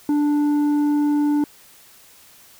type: tone with tanh clipping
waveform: sine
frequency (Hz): 293.7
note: D4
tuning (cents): 0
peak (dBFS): -17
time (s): 0.09-1.44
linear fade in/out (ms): 2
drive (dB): 6
effects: white hiss -49 dBFS RMS until 2.59 s